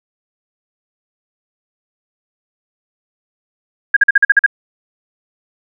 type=tone bursts; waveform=sine; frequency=1627 Hz; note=G#6; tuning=36 cents flat; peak=-4 dBFS; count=8; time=3.94-4.463 s; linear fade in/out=5 ms; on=26 ms; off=45 ms; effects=none